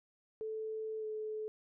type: tone with pitch glide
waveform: sine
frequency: 437.8 to 431.5 Hz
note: A4 to A4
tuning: -9 to -34 cents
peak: -37 dBFS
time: 0.41-1.48 s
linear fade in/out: 0 ms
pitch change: -25 cents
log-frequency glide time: 0.99-1.05 s
effects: none